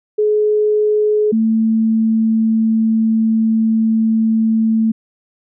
sine tone pair in turn, 423.3 / 222.5 Hz, G#4 / A3, +33 / +20 cents, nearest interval major seventh, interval 1113 cents, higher first, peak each -11 dBFS, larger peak neither, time 0.18-1.32 / 1.32-4.92 s, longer second, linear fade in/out 10 ms, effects none

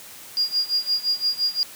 sine tone with tremolo, 4833 Hz, D8, 49 cents sharp, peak -17 dBFS, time 0.37-1.63 s, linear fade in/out 0 ms, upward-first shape sine, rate 5.8 Hz, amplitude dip 90%, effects white hiss -42 dBFS RMS until 1.75 s + high-pass 80 Hz 12 dB/octave

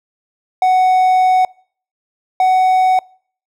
triangle tone pair in turn, 743 / 746.2 Hz, F#5 / F#5, +7 / +14 cents, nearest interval unison, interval 7 cents, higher second, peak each -7 dBFS, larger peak neither, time 0.62-1.45 / 2.4-2.99 s, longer first, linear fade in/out 2 ms, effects noise-tail reverb RT60 0.5 s tail -25 dB re dry

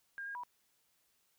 sine tone with pitch steps, 1609 / 1625 / 977 Hz, G6 / G#6 / B5, +45 / -38 / -19 cents, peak -40 dBFS, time 0.18-0.435 s, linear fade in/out 0 ms, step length 85 ms, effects white hiss -75 dBFS RMS until 1.38 s

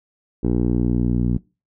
10% pulse tone with low-pass filter sweep, 60.1 Hz, B1, 46 cents flat, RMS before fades -19 dBFS, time 0.43-1.38 s, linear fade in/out 10 ms, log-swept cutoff 380 to 210 Hz, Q 1.4, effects noise-tail reverb RT60 0.3 s tail -24 dB re dry

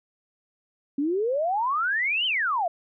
sine exponential two-way sweep, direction up then down, 271 to 3138 to 648 Hz, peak -22 dBFS, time 0.98-2.68 s, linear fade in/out 5 ms, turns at 2.26 s, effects none

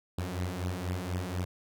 sawtooth beating tone pair, 88.4 / 92.5 Hz, F2 / F#2, +22 / 0 cents, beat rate 4.1 Hz, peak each -31 dBFS, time 0.18-1.45 s, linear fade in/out 5 ms, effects none

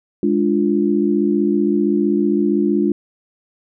sine chord, D diminished, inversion second, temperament equal, 207.7 / 293.7 / 349.2 Hz, Ab3 / D4 / F4, 0 / 0 / 0 cents, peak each -18 dBFS, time 0.23-2.92 s, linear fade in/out 2 ms, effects none

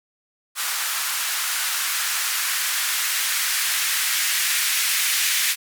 violet noise with band-pass filter sweep, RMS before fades -23 dBFS, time 0.55-5.56 s, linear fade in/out 50 ms, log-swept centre 1200 to 2000 Hz, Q 1.5, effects none

